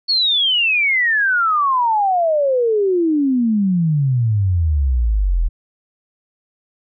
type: exponential sweep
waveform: sine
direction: down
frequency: 4455 to 38.89 Hz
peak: -13 dBFS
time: 0.08-5.49 s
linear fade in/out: 20 ms
effects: none